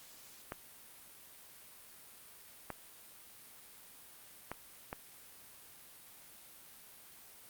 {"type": "clicks", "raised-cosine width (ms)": 0.5, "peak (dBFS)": -24, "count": 4, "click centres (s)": [0.521, 2.703, 4.516, 4.929], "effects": ["white hiss -56 dBFS RMS until 7.49 s", "Opus 48 kbps"]}